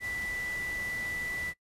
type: tone in noise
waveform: sine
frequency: 1975.5 Hz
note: B6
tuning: in tune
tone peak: -33 dBFS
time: 0-1.54 s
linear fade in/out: 50 ms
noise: pink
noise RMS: -44 dBFS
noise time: 0-1.54 s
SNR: +8 dB
effects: noise-tail reverb RT60 0.1 s tail -20 dB re dry + resampled to 32000 Hz